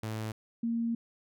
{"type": "tone pair in turn", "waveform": ["sawtooth", "sine"], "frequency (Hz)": [109.6, 231.6], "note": ["A2", "A#3"], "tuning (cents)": [-6, -11], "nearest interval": "octave + minor second", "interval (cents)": 1295, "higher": "second", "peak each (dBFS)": [-30, -28], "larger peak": "second", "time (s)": [[0.03, 0.32], [0.63, 0.95]], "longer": "second", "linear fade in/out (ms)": 5, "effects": []}